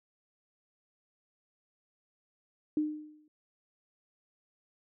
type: tone with exponential decay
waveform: sine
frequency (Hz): 304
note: D#4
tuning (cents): -40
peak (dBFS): -24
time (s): 2.77-3.28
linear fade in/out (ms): 2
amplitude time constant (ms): 110
effects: none